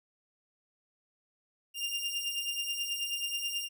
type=beating tone pair; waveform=sawtooth; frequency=2794 / 2803.3 Hz; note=F7 / F7; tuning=0 / +6 cents; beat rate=9.3 Hz; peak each=-34 / -31 dBFS; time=1.74-3.69 s; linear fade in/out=50 ms; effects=none